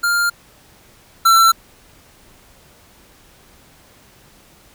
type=tone pair in turn; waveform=square; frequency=1400 / 1345.8 Hz; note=F6 / E6; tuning=+4 / +35 cents; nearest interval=minor second; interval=69 cents; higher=first; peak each=-15 / -9 dBFS; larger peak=second; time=0.03-0.3 / 1.25-1.52 s; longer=neither; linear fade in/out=10 ms; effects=pink hiss -49 dBFS RMS until 4.74 s